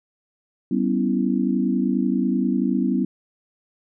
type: chord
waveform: sine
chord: C# half-diminished seventh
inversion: second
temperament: equal with one note detuned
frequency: 192.96 / 246.9 / 277.2 / 329.6 Hz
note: G3 / B3 / C#4 / E4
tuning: -27 / 0 / 0 / 0 cents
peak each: -23 / -22 / -25 / -27 dBFS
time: 0.71-3.05 s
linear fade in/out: 5 ms
effects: none